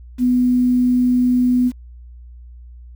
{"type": "tone with quantisation", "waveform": "sine", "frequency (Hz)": 248.5, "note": "B3", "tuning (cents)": 11, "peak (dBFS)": -12, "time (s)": [0.18, 1.72], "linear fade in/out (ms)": 50, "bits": 7, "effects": ["added 60 Hz sine -36 dBFS peak until 2.95 s"]}